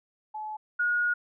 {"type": "tone pair in turn", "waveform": "sine", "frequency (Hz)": [858, 1443], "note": ["A5", "F#6"], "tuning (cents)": [-44, -44], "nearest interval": "major sixth", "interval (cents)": 900, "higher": "second", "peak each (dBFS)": [-33, -23], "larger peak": "second", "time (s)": [[0.34, 0.57], [0.79, 1.14]], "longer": "second", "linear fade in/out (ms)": 10, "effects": []}